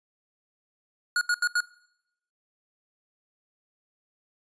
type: tone bursts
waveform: square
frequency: 1443 Hz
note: F#6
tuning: 44 cents flat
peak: -22 dBFS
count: 4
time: 1.16-1.605 s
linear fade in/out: 2 ms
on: 52 ms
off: 79 ms
effects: noise-tail reverb RT60 0.8 s tail -22 dB re dry + resampled to 22050 Hz

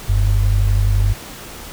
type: tone pair together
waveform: sine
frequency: 46.23 / 98.1 Hz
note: F#1 / G2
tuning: -1 / +2 cents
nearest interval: octave + minor second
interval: 1303 cents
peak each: -14 / -15 dBFS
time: 0.08-1.14 s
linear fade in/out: 20 ms
effects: pink hiss -34 dBFS RMS until 1.72 s

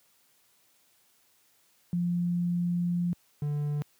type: tone pair in turn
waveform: sine / triangle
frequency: 174.61 / 146.92 Hz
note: F3 / D3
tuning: 0 / +1 cents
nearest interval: minor third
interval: 299 cents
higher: first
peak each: -25 dBFS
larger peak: neither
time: 1.93-3.13 / 3.42-3.82 s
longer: first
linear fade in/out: 0 ms
effects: white hiss -66 dBFS RMS until 3.99 s + high-pass 80 Hz 12 dB/octave

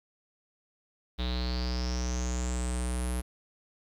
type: tone with low-pass filter sweep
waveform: square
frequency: 61.74 Hz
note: B1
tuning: in tune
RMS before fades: -31 dBFS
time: 1.18-3.22 s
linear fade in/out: 20 ms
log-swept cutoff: 3700 to 11000 Hz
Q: 9.7
effects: 10-bit

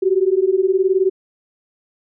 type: beating tone pair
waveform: sine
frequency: 369.8 / 388.8 Hz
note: F#4 / G4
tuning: -1 / -14 cents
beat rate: 19 Hz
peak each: -16 dBFS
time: 0.02-1.1 s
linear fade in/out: 10 ms
effects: none

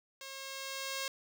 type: tone with level ramp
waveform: 5% pulse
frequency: 540 Hz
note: C#5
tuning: 45 cents flat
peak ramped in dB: -33 to -23 dBFS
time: 0.21-1.08 s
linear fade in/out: 2 ms
effects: none

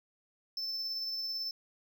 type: tone with tremolo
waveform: triangle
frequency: 5290 Hz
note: E8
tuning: 5 cents sharp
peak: -32 dBFS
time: 0.57-1.51 s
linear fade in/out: 2 ms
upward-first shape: sine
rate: 18 Hz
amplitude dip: 25%
effects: none

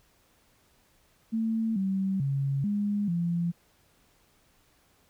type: tone with pitch steps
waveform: sine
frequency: 223.8 / 192.3 / 137.9 / 205.1 / 171.3 Hz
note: A3 / G3 / C#3 / G#3 / F3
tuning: +30 / -33 / -9 / -21 / -33 cents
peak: -25 dBFS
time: 1.32-3.52 s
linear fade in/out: 20 ms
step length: 440 ms
effects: pink hiss -65 dBFS RMS until 5.09 s

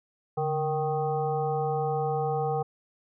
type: harmonic tone with a mistuned harmonic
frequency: 155.56 Hz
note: D#3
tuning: in tune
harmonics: 1 / 3 / 5 / 7 / 8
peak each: -31 / -29 / -29 / -42 / -41 dBFS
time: 0.37-2.63 s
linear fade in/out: 10 ms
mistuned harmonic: 1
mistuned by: -130 cents
effects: none

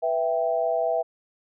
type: chord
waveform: sine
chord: E minor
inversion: second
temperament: equal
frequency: 493.9 / 659.3 / 784 Hz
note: B4 / E5 / G5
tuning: 0 / 0 / 0 cents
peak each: -28 / -23 / -29 dBFS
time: 0.02-1.03 s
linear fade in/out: 20 ms
effects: none

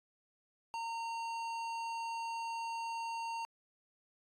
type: tone with hard clipping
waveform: sine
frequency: 918 Hz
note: A#5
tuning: 27 cents flat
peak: -39 dBFS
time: 0.74-3.45 s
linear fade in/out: 0 ms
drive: 13 dB
effects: AAC 64 kbps

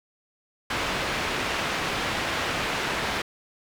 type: low-pass noise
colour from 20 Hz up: white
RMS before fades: -28 dBFS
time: 0.7-3.22 s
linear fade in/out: 5 ms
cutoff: 2500 Hz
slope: 12 dB/octave
effects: none

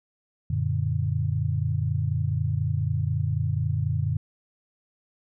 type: chord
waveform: sine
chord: Gb augmented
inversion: none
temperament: equal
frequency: 92.5 / 116.54 / 146.83 Hz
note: Gb2 / Bb2 / D3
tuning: 0 / 0 / 0 cents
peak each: -27 dBFS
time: 0.5-4.17 s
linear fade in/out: 5 ms
effects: none

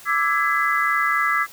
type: chord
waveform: sine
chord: E dominant seventh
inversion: third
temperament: equal with one note detuned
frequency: 1174.7 / 1318.5 / 1661.2 / 2017 Hz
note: D6 / E6 / G#6 / B6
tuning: 0 / 0 / 0 / +36 cents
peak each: -23 dBFS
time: 0.05-1.47 s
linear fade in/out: 50 ms
effects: white hiss -44 dBFS RMS until 1.52 s

